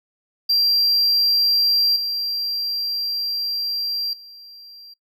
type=tone with level steps; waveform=triangle; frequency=4736 Hz; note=D8; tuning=14 cents sharp; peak=-14 / -21 / -39 dBFS; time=0.49-4.94 s; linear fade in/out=10 ms; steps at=1.96 / 4.13 s; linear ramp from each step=2 ms; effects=noise-tail reverb RT60 0.1 s tail -21 dB re dry